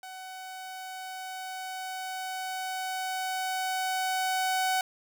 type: tone with level ramp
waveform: sawtooth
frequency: 750 Hz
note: F#5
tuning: 23 cents sharp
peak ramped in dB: -37 to -21 dBFS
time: 0.03-4.81 s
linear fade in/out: 2 ms
effects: 10-bit